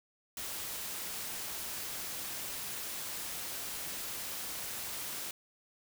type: noise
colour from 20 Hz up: white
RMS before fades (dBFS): -40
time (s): 0.37-5.31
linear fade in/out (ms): 2
effects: none